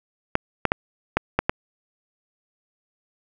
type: clicks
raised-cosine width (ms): 0.5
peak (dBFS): -3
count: 6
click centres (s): 0.354 / 0.653 / 0.719 / 1.17 / 1.39 / 1.495
effects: none

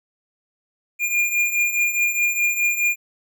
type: beating tone pair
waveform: square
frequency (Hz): 2409 / 2413.8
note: D7 / D7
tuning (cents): +43 / +47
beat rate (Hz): 4.8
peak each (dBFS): -25 / -20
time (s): 0.99-2.96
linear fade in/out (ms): 50
effects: none

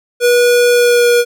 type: tone with pitch glide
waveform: square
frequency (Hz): 484.7 to 479.7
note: B4 to A#4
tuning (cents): -32 to +50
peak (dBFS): -8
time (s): 0.2-1.25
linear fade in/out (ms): 50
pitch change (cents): -18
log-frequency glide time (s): 0.71-1.07
effects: none

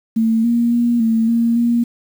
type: tone with pitch steps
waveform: sine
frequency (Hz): 224.6 / 235.7 / 237.8 / 225.4 / 232.3 / 236.3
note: A3 / A#3 / A#3 / A3 / A#3 / A#3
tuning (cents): +36 / +19 / +35 / +42 / -6 / +24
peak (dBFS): -12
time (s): 0.16-1.84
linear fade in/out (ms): 10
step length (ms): 280
effects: 7-bit

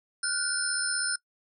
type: tone cluster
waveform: sine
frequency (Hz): 1434 / 1510 / 4193 / 5260 / 9160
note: F6 / F#6 / C8 / E8 / D9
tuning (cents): +45 / +35 / +3 / -5 / -44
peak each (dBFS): -32 / -34 / -40 / -32 / -31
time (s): 0.23-1.16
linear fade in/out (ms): 5
effects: noise-tail reverb RT60 0.1 s tail -23 dB re dry

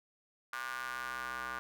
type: ring-modulated tone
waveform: sawtooth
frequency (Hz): 125.7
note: B2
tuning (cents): +31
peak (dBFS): -31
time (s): 0.53-1.59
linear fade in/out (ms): 0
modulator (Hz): 1320
effects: none

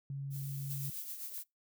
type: tone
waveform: sine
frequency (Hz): 138.59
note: C#3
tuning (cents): 0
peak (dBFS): -37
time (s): 0.1-0.9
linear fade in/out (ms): 2
type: noise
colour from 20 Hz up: violet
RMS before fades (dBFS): -48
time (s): 0.3-1.07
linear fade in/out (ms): 50
type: noise with tremolo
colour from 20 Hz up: violet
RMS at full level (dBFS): -41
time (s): 0.69-1.44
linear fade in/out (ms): 20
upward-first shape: triangle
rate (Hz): 7.7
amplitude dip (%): 60
effects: noise-tail reverb RT60 0.2 s tail -25 dB re dry

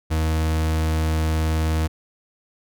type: tone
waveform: 40% pulse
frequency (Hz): 79.2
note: D#2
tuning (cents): +31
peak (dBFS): -18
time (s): 0.1-1.88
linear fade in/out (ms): 20
effects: none

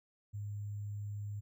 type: tone with sample-and-hold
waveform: sine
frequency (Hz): 103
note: G#2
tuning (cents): -14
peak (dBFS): -38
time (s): 0.33-1.41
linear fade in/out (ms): 20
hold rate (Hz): 7350
effects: none

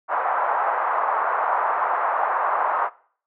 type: band-pass noise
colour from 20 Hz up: white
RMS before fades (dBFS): -22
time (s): 0.08-2.9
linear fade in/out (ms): 50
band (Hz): 700 to 1200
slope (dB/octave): 24
effects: noise-tail reverb RT60 0.5 s tail -21 dB re dry + low-pass 2000 Hz 12 dB/octave

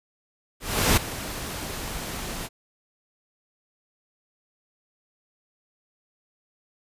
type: noise with ADSR envelope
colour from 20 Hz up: pink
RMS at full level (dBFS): -18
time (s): 0.6-2.49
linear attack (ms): 370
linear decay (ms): 8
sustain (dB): -15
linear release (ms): 43
effects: resampled to 32000 Hz

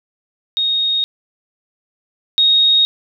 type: tone pair in turn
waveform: sine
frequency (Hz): 3729 / 3742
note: A#7 / A#7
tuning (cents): 0 / +6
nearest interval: unison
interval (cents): 6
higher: second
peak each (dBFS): -14 / -9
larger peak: second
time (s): 0.57-1.04 / 2.38-2.85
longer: neither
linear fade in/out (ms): 0
effects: none

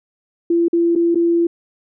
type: tone with dropouts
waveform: sine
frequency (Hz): 339.5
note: F4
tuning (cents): -49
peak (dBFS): -12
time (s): 0.5-1.47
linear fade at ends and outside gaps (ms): 5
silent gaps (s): 0.683-0.73 / 0.953-0.959 / 1.147-1.155
effects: none

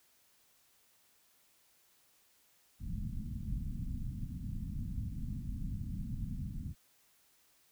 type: low-pass noise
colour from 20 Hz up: pink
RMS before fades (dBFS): -39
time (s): 2.79-6.75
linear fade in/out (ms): 50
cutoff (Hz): 240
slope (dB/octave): 48
effects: white hiss -69 dBFS RMS until 7.71 s

